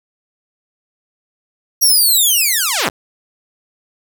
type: linear sweep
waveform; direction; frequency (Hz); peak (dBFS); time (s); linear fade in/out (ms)
5% pulse; down; 5760 to 49.33; -3; 1.81-2.9; 20
effects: none